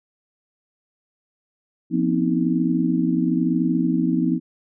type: tone cluster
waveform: sine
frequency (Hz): 174.3 / 242.9 / 263.9 / 316.8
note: F3 / B3 / C4 / D#4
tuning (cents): -3 / -29 / +15 / +31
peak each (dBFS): -23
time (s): 1.9-4.4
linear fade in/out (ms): 50
effects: none